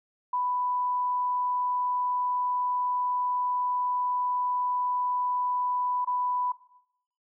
sine tone with dropouts, 992 Hz, B5, 7 cents sharp, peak -25 dBFS, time 0.33-6.52 s, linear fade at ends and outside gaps 5 ms, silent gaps 6.047-6.072 s, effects noise-tail reverb RT60 0.8 s tail -17 dB re dry

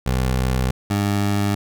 20% pulse tone pair in turn, 63.9 / 101.43 Hz, C2 / G#2, -40 / -40 cents, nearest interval minor sixth, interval 800 cents, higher second, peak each -13 dBFS, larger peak neither, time 0.06-0.71 / 0.9-1.55 s, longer neither, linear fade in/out 5 ms, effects none

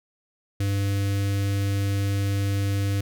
square tone with notch filter, 99.4 Hz, G2, 25 cents sharp, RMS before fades -24 dBFS, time 0.6-3.01 s, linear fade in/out 5 ms, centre 900 Hz, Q 0.88, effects none

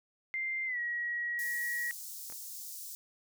sine tone with pitch glide, 2093 to 1908.2 Hz, C7 to A#6, 0 to +40 cents, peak -32 dBFS, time 0.34-1.91 s, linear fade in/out 0 ms, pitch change -160 cents, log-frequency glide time 0.66-0.79 s
white high-pass noise, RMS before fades -44 dBFS, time 1.39-2.95 s, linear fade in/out 0 ms, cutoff 5100 Hz, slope 24 dB/octave
clicks, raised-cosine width 0.5 ms, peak -36 dBFS, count 2, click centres 2.3 / 2.324 s
effects none

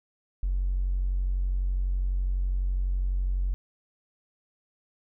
triangle tone with tanh clipping, 46 Hz, F#1, 9 cents flat, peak -23 dBFS, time 0.43-3.54 s, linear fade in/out 0 ms, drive 1 dB, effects none

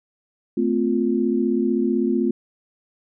sine tone cluster, 221.6 / 257.4 / 350.7 Hz, A3 / C4 / F4, +13 / -28 / +7 cents, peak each -22 dBFS, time 0.57-2.31 s, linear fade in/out 5 ms, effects none

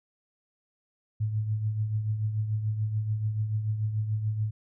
sine tone with tremolo, 107.7 Hz, A2, 37 cents flat, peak -23 dBFS, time 1.2-4.51 s, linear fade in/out 10 ms, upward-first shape triangle, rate 6.9 Hz, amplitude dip 60%, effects none

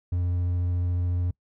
triangle tone with hard clipping, 88.6 Hz, F2, 25 cents sharp, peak -24 dBFS, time 0.12-1.31 s, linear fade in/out 5 ms, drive 6 dB, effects noise-tail reverb RT60 0.1 s tail -24 dB re dry

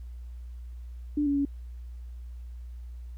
sine tone with pitch steps, 294.1 / 283.3 / 281.3 Hz, D4 / C#4 / C#4, +3 / +38 / +26 cents, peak -23 dBFS, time 1.17-1.452 s, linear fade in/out 5 ms, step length 94 ms, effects added 60 Hz sine -38 dBFS peak until 3.17 s + pink hiss -68 dBFS RMS until 3.17 s

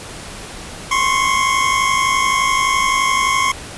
25% pulse tone pair together, 1047 / 1098.7 Hz, C6 / C#6, +1 / -16 cents, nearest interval minor second, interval 83 cents, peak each -13 dBFS, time 0.91-3.52 s, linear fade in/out 5 ms, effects pink hiss -32 dBFS RMS until 3.77 s + resampled to 24000 Hz

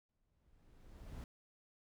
brown noise with exponential growth, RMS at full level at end -45 dBFS, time 0.09-1.24 s, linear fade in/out 1 ms, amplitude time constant 250 ms, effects none

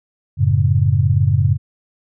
sine chord, F# minor, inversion none, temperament equal, 92.5 / 110 / 138.59 Hz, F#2 / A2 / C#3, 0 / 0 / 0 cents, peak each -16 dBFS, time 0.37-1.58 s, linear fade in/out 50 ms, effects none

